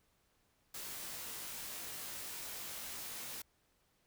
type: noise with comb filter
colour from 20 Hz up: white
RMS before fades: -45 dBFS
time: 0.74-3.42 s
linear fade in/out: 5 ms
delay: 19 ms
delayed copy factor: -0.8
effects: pink hiss -75 dBFS RMS until 4.06 s